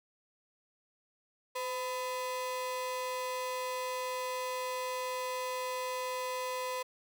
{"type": "ring-modulated tone", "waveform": "45% pulse", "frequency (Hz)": 757, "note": "F#5", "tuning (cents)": 39, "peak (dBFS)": -31, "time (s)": [1.55, 6.83], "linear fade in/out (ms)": 10, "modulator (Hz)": 245, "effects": []}